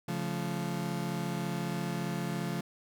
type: chord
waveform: 35% pulse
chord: Db augmented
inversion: none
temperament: just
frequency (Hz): 138.59 / 173.24 / 216.5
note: Db3 / F3 / A3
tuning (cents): 0 / -14 / -28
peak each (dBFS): -36 / -33 / -37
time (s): 0.08-2.61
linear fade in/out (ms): 5
effects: none